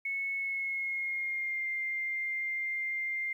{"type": "tone with pitch glide", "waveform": "sine", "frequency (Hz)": [2200, 2102], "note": ["C#7", "C7"], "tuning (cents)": [-14, 7], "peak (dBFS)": -31, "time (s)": [0.05, 3.33], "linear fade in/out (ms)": 5, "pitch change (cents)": -79, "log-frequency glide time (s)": [0.36, 1.68], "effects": ["11-bit"]}